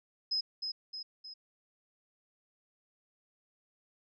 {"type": "tone with echo", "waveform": "sine", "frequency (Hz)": 5090, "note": "D#8", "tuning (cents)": 39, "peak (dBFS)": -29, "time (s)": [0.31, 0.41], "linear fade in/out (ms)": 10, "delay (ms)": 310, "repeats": 3, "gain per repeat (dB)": -5, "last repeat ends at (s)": 1.34, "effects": []}